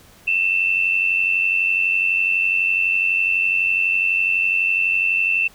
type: tone pair together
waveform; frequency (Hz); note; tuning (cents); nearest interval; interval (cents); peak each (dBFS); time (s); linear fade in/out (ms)
sine; 2598 / 2690; E7 / E7; -26 / +34; minor second; 60; -22 / -17; 0.27-5.48; 10
effects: pink hiss -49 dBFS RMS until 5.54 s